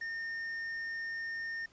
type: tone with tanh clipping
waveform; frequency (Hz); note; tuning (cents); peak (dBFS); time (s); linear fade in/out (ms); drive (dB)
sine; 1824; A#6; -38; -37; 0.01-1.66; 5; 5
effects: pink hiss -64 dBFS RMS until 1.72 s + resampled to 16000 Hz